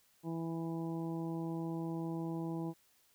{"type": "harmonic tone", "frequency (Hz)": 164.81, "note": "E3", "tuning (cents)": 0, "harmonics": [1, 2, 3, 4, 5, 6], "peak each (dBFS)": [-39, -39, -50, -52, -50, -53], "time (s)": [0.23, 2.74], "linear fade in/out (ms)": 50, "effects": ["white hiss -70 dBFS RMS until 3.14 s"]}